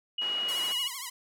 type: tone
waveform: sine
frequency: 2900 Hz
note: F#7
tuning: 35 cents flat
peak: -28 dBFS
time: 0.18-0.88 s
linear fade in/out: 5 ms
type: band-pass noise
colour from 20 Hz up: white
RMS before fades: -43 dBFS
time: 0.21-0.73 s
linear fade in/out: 10 ms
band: 280 to 2200 Hz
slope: 12 dB/octave
type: tone with vibrato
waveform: 5% pulse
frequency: 1037 Hz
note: C6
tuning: 16 cents flat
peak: -24 dBFS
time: 0.48-1.1 s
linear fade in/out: 10 ms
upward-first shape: triangle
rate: 13 Hz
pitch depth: 160 cents each way
effects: none